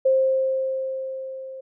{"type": "tone with level ramp", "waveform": "sine", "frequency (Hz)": 528, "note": "C5", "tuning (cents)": 16, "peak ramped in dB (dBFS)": [-14, -34], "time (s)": [0.05, 1.61], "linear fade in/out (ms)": 10, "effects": []}